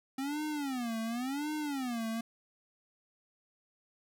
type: tone with vibrato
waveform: square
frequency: 261.6 Hz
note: C4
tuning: in tune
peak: -34 dBFS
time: 0.18-2.21 s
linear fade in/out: 5 ms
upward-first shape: sine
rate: 0.92 Hz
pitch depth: 270 cents each way
effects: none